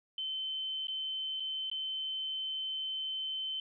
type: tone with dropouts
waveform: sine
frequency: 3074 Hz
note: G7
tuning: 35 cents flat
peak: -34 dBFS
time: 0.18-3.6 s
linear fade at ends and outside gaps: 2 ms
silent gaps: 0.871-0.882 / 1.399-1.403 / 1.7-1.714 s
effects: none